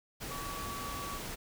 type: tone in noise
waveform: sine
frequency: 1137 Hz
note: C#6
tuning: 44 cents sharp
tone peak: -41 dBFS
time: 0.3-1.19 s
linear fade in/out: 20 ms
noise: pink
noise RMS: -41 dBFS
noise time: 0.2-1.36 s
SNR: -3 dB
effects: none